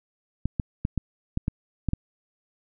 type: clicks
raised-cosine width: 5 ms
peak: -12 dBFS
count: 8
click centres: 0.456 / 0.598 / 0.851 / 0.977 / 1.374 / 1.481 / 1.887 / 1.934 s
effects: none